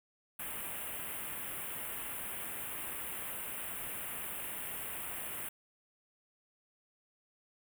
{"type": "band-stop noise", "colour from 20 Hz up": "white", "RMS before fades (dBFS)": -41, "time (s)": [0.39, 5.49], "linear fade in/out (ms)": 5, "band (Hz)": [3100, 8800], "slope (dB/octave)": 48, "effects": []}